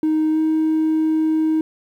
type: tone with pitch glide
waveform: triangle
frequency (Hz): 312 to 315.3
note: D#4 to D#4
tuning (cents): +5 to +23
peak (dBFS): -12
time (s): 0.03-1.61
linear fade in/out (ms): 2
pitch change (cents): +18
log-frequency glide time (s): 0.31-0.39
effects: tanh soft clip ceiling -11 dBFS + 9-bit